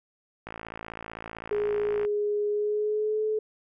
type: click train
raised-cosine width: 0.5 ms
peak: -22 dBFS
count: 89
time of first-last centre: 0.47-2.05 s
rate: 55.7 Hz
type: tone with pitch glide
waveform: sine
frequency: 415.3 to 431.7 Hz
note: G#4 to A4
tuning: 0 to -33 cents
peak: -24 dBFS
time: 1.51-3.39 s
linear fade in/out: 5 ms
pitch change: +67 cents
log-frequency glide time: 2.5-3.24 s
effects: none